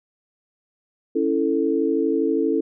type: chord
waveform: sine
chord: A major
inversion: first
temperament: equal with one note detuned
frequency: 277.2 / 329.6 / 442.5 Hz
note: C#4 / E4 / A4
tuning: 0 / 0 / +10 cents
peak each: -23 / -22 / -22 dBFS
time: 1.15-2.61 s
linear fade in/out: 10 ms
effects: none